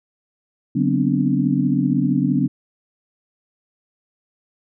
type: tone cluster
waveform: sine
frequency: 144.5 / 187.8 / 244.5 / 259.9 / 290.5 Hz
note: D3 / F#3 / B3 / C4 / D4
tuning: -28 / +26 / -17 / -11 / -19 cents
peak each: -22 dBFS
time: 0.75-2.48 s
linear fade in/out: 10 ms
effects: none